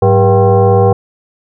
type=tone with frequency modulation; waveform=sine; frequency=188.6 Hz; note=F#3; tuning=33 cents sharp; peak=-5 dBFS; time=0.02-0.93 s; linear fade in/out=5 ms; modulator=293 Hz; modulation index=2; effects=none